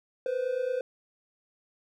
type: tone pair together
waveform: triangle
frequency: 486.6 / 515.5 Hz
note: B4 / C5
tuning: -26 / -26 cents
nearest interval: minor second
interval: 100 cents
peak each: -30 / -27 dBFS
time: 0.26-0.81 s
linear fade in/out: 2 ms
effects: none